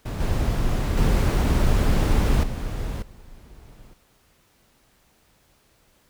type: noise with level steps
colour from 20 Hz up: brown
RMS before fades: -27 / -22 / -18 / -28 / -46 dBFS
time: 0.05-3.94 s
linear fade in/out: 10 ms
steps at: 0.2 / 0.97 / 2.43 / 3.02 s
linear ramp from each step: 5 ms
effects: pink hiss -61 dBFS RMS until 6.09 s